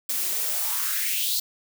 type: noise with high-pass filter sweep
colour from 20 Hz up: blue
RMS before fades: -26 dBFS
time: 0.09-1.4 s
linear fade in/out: 5 ms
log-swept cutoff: 220 to 4500 Hz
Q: 4.2
effects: none